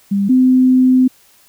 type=tone pair in turn; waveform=sine; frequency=199.1 / 256.4 Hz; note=G3 / C4; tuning=+27 / -35 cents; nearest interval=major third; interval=438 cents; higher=second; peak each=-12 / -7 dBFS; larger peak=second; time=0.11-0.29 / 0.29-1.08 s; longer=second; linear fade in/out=10 ms; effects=white hiss -50 dBFS RMS until 1.48 s